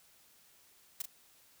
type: noise with echo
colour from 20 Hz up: blue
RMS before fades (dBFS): -36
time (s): 1-1.02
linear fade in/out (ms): 5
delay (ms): 37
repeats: 1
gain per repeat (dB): -6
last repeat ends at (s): 1.057
effects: white hiss -64 dBFS RMS until 1.6 s